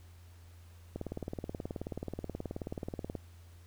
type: click train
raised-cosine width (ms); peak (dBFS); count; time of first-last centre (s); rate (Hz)
2; -24; 42; 0.96-3.153; 18.7
effects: added 86 Hz sine -52 dBFS peak until 3.66 s + pink hiss -64 dBFS RMS until 3.66 s